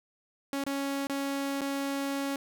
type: tone with dropouts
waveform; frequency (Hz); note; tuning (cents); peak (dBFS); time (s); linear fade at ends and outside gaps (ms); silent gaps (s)
sawtooth; 277.2; C#4; 0; -26; 0.53-2.36; 1; 0.639-0.665 / 1.07-1.097 / 1.61-1.616
effects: none